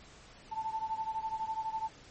sine beating tone pair, 880 / 892 Hz, A5 / A5, 0 / +23 cents, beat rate 12 Hz, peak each -35 / -38 dBFS, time 0.51-1.89 s, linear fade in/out 20 ms, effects pink hiss -55 dBFS RMS until 2.1 s + MP3 32 kbps

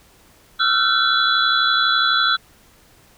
sine tone cluster, 1324 / 1396 / 1522 / 3395 / 3991 Hz, E6 / F6 / F#6 / G#7 / B7, +7 / -1 / +48 / +37 / +17 cents, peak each -21 dBFS, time 0.59-2.37 s, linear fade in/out 20 ms, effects pink hiss -52 dBFS RMS until 3.17 s

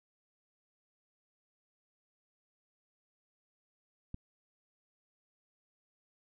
click, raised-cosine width 5 ms, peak -28 dBFS, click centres 4.144 s, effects none

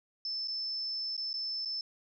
sine tone with dropouts, 5274 Hz, E8, in tune, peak -33 dBFS, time 0.25-1.81 s, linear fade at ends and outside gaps 2 ms, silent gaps 0.475-0.481 / 1.167-1.177 / 1.331-1.339 / 1.65-1.656 s, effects none

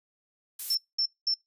violet noise, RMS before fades -33 dBFS, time 0.59-0.75 s, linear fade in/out 5 ms
sine tone bursts, 5370 Hz, E8, 31 cents sharp, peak -23 dBFS, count 3, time 0.7-1.342 s, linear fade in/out 5 ms, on 74 ms, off 210 ms
effects noise-tail reverb RT60 0.2 s tail -26 dB re dry + resampled to 32000 Hz

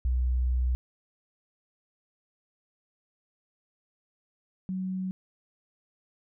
sine tone pair in turn, 62.4 / 186.99 Hz, B1 / F#3, +19 / +19 cents, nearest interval octave + perfect fifth, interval 1900 cents, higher second, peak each -23 / -29 dBFS, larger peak first, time 0.05-0.75 / 4.69-5.11 s, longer first, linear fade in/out 0 ms, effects none

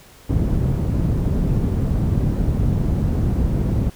white low-pass noise, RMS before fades -19 dBFS, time 0.29-3.9 s, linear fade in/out 5 ms, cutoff 150 Hz, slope 12 dB/octave, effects pink hiss -47 dBFS RMS until 3.95 s

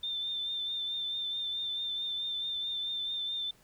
sine tone with vibrato, 3575 Hz, A7, 27 cents sharp, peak -32 dBFS, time 0.03-3.51 s, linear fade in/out 5 ms, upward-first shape triangle, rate 4.6 Hz, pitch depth 34 cents each way, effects pink hiss -63 dBFS RMS until 3.63 s

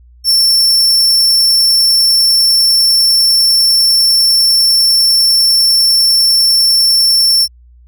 40% pulse tone, 5410 Hz, E8, 44 cents sharp, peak -6 dBFS, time 0.24-7.48 s, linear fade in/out 50 ms, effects added 60 Hz sine -39 dBFS peak until 7.87 s

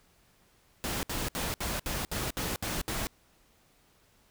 pink noise bursts, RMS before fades -33 dBFS, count 9, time 0.84-3.07 s, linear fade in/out 0 ms, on 190 ms, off 65 ms, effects pink hiss -65 dBFS RMS until 4.3 s

